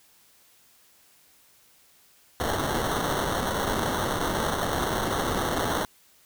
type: noise with sample-and-hold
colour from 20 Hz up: violet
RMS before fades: -27 dBFS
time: 2.4-5.85 s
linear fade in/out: 0 ms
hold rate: 2450 Hz
effects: white hiss -59 dBFS RMS until 6.25 s